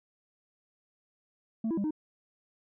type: tone with pitch steps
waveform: sine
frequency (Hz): 224 / 330.4 / 200.3 / 308.5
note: A3 / E4 / G3 / D#4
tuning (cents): +31 / +4 / +38 / -15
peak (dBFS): -25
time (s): 1.64-1.908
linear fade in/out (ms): 5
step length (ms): 67
effects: tanh soft clip ceiling -27 dBFS